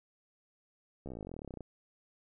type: slowing click train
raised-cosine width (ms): 2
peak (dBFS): -30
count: 25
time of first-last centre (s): 1.06-1.607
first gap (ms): 14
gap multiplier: 1.04
effects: none